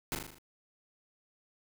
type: noise with echo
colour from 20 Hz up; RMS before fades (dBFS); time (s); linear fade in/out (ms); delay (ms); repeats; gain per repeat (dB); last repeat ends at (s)
pink; -34; 0.12-0.15; 0; 39; 6; -4; 0.384
effects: none